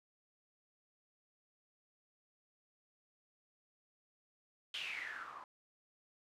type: noise with low-pass filter sweep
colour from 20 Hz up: blue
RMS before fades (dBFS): -45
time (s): 4.74-5.44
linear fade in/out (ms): 2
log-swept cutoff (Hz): 3200 to 970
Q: 7.8
effects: none